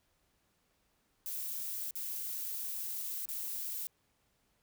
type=noise with dropouts; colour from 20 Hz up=violet; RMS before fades=-39 dBFS; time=1.26-3.87 s; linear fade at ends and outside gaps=0 ms; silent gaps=1.908-1.955 / 3.255-3.288 s; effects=pink hiss -75 dBFS RMS until 4.62 s